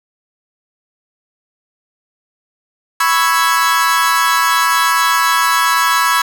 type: chord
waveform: 40% pulse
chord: C# minor seventh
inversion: third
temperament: equal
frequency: 987.8 / 1108.7 / 1318.5 / 1661.2 Hz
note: B5 / C#6 / E6 / G#6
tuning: 0 / 0 / 0 / 0 cents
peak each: -16 dBFS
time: 3-6.22 s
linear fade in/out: 5 ms
effects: none